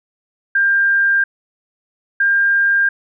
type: tone pair in turn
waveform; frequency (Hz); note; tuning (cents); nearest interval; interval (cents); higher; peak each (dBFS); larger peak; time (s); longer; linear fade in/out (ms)
sine; 1595 / 1601.2; G6 / G6; +30 / +36; unison; 6; second; -11; neither; 0.55-1.24 / 2.2-2.89; neither; 5
effects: none